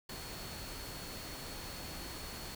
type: tone in noise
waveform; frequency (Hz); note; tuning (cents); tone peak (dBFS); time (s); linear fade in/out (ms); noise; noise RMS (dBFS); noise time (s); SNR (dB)
sine; 4374; C#8; -24; -51; 0.09-2.55; 5; pink; -45; 0.09-2.55; -9
effects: none